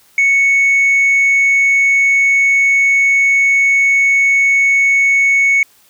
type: tone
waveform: sine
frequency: 2215 Hz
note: C#7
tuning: 2 cents flat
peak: -6 dBFS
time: 0.18-5.63 s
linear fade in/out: 2 ms
effects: tanh soft clip ceiling -7 dBFS + white hiss -50 dBFS RMS until 5.89 s